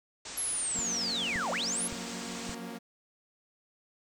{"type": "low-pass noise", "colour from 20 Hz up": "white", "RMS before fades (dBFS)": -43, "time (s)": [0.25, 2.55], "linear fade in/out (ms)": 5, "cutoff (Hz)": 8500, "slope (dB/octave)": 96}
{"type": "linear two-way sweep", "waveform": "sine", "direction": "down then up", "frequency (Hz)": [11370, 486, 11370], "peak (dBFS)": -30, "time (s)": [0.37, 1.88], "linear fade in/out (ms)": 10, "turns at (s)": 1.51}
{"type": "chord", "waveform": "sawtooth", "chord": "Gb major seventh", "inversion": "third", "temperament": "equal with one note detuned", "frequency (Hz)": [178.7, 185, 233.1, 277.2], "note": ["F3", "Gb3", "Bb3", "Db4"], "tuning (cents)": [40, 0, 0, 0], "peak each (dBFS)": [-42, -43, -37, -43], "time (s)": [0.74, 2.79], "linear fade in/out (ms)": 20}
{"type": "click train", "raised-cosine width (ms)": 5, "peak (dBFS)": -30, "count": 4, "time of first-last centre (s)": [0.79, 2.495], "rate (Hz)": 1.76}
{"effects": []}